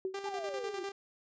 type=tone with exponential decay; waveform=sine; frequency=378.4 Hz; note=F#4; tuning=39 cents sharp; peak=-29 dBFS; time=0.05-0.24 s; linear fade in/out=1 ms; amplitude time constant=40 ms
type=tone with tremolo; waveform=sawtooth; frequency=396 Hz; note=G4; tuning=18 cents sharp; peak=-32 dBFS; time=0.14-0.92 s; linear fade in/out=5 ms; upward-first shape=square; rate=10 Hz; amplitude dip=50%
type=exponential sweep; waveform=sine; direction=down; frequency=867 to 340 Hz; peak=-38 dBFS; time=0.25-0.84 s; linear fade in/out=10 ms
effects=resampled to 16000 Hz